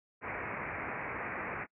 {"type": "low-pass noise", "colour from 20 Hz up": "white", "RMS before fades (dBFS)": -39, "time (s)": [0.21, 1.67], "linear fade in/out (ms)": 50, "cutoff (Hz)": 2400, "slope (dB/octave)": 96, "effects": ["noise-tail reverb RT60 0.1 s tail -26 dB re dry", "high-pass 60 Hz 12 dB/octave"]}